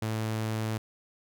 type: tone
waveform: sawtooth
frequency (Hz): 110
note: A2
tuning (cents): 0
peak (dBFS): -25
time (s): 0.02-0.78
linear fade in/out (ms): 5
effects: none